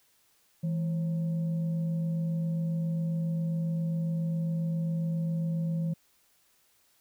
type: tone with frequency modulation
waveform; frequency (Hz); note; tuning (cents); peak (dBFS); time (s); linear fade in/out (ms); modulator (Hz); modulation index
sine; 164.81; E3; 0; -27; 0.63-5.94; 10; 377; 0.25
effects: white hiss -67 dBFS RMS until 7 s